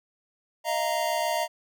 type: chord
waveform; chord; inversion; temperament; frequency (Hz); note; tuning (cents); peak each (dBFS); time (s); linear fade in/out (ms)
square; Eb suspended second; none; equal with one note detuned; 622.3 / 689.2 / 932.3; Eb5 / F5 / Bb5; 0 / -23 / 0; -30; 0.64-1.48; 50
effects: none